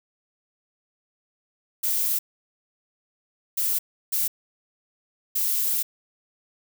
violet noise bursts at uneven times, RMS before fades -24 dBFS, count 4, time 1.83-2.19 / 3.57-3.79 / 4.12-4.28 / 5.35-5.83 s, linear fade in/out 10 ms, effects none

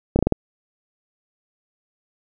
slowing click train, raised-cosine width 2 ms, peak -3 dBFS, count 5, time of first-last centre 0.16-0.323 s, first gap 30 ms, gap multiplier 1.21, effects none

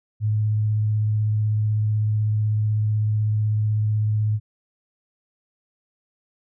sine tone with vibrato, 107 Hz, A2, 48 cents flat, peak -18 dBFS, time 0.2-4.4 s, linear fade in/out 50 ms, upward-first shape sine, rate 16 Hz, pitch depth 14 cents each way, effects none

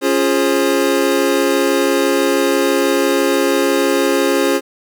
square chord, Db major seventh, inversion none, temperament equal with one note detuned, 277.2 / 349.2 / 415.3 / 534.6 Hz, Db4 / F4 / Ab4 / C5, 0 / 0 / 0 / +37 cents, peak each -19 dBFS, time 0.01-4.61 s, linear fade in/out 50 ms, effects none

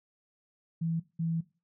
sine tone bursts at uneven times, 164.81 Hz, E3, in tune, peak -28 dBFS, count 2, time 0.81-1 / 1.19-1.41 s, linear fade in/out 10 ms, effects noise-tail reverb RT60 0.3 s tail -18 dB re dry

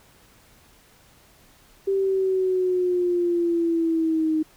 sine linear sweep, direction down, 392 to 311.1 Hz, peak -19 dBFS, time 1.87-4.43 s, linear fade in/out 10 ms, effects pink hiss -55 dBFS RMS until 4.56 s

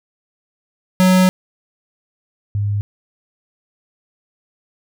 square / sine tone pair in turn, 185 / 102.34 Hz, F#3 / G#2, 0 / -25 cents, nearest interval minor seventh, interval 1025 cents, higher first, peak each -10 / -16 dBFS, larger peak first, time 1-1.29 / 2.55-2.81 s, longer first, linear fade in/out 0 ms, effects none

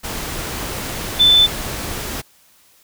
sine tone in noise, 3520 Hz, A7, in tune, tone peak -8 dBFS, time 1.19-1.47 s, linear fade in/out 20 ms, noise pink, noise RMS -26 dBFS, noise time 0.03-2.22 s, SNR +15 dB, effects white hiss -53 dBFS RMS until 2.83 s

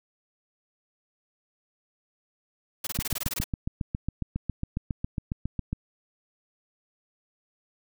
white noise bursts, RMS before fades -31 dBFS, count 12, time 2.84-3.442 s, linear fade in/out 5 ms, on 30 ms, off 22 ms
click train, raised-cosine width 5 ms, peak -16 dBFS, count 21, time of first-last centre 2.99-5.73 s, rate 7.3 Hz
effects none

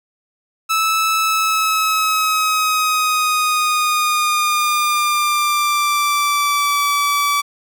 sawtooth tone with pitch glide, 1308 to 1151.9 Hz, E6 to D6, -14 to -34 cents, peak -11 dBFS, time 0.69-7.42 s, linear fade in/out 20 ms, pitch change -220 cents, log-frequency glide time 1.18-6.82 s, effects none

